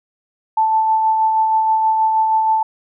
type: tone with tremolo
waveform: sine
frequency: 880 Hz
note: A5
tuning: in tune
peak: -11 dBFS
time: 0.57-2.63 s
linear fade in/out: 5 ms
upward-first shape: sine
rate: 6.3 Hz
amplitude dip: 30%
effects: none